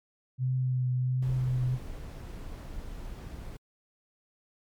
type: tone with vibrato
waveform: sine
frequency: 127.5 Hz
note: C3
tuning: 44 cents flat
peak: -25 dBFS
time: 0.38-1.79 s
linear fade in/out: 50 ms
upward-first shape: triangle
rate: 1.4 Hz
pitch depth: 23 cents each way
type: noise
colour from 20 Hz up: brown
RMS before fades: -40 dBFS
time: 1.22-3.57 s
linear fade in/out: 5 ms
effects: MP3 96 kbps